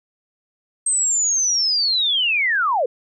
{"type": "linear sweep", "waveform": "sine", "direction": "down", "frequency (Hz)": [8372, 452], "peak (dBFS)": -16, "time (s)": [0.86, 2.86], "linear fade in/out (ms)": 5, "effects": []}